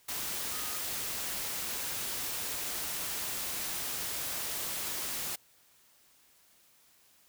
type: tone in noise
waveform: sine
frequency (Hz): 1244.5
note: D#6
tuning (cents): 0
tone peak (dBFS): -47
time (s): 0.51-0.8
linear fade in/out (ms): 10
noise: white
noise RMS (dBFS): -36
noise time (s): 0.08-5.36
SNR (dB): -14
effects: white hiss -64 dBFS RMS until 7.28 s